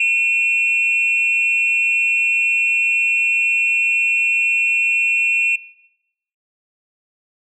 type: tone pair together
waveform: sine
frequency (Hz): 2448 / 2706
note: D#7 / E7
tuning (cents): -29 / +45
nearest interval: major second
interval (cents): 174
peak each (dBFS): -15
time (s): 0-5.56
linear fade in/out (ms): 5
effects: noise-tail reverb RT60 0.8 s tail -19 dB re dry + tanh soft clip ceiling -9 dBFS